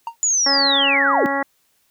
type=tone with exponential decay; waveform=triangle; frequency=925 Hz; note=A#5; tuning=14 cents flat; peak=-18 dBFS; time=0.07-0.16 s; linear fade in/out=2 ms; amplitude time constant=19 ms
type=linear sweep; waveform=sine; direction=down; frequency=7040 to 207.1 Hz; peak=-15 dBFS; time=0.23-1.26 s; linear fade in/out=0 ms
type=harmonic tone; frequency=277.2 Hz; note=C#4; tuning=in tune; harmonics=1 / 2 / 3 / 4 / 5 / 6 / 7; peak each=-26 / -25 / -24 / -27 / -30 / -29 / -25 dBFS; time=0.46-1.43 s; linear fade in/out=5 ms
effects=white hiss -63 dBFS RMS until 1.9 s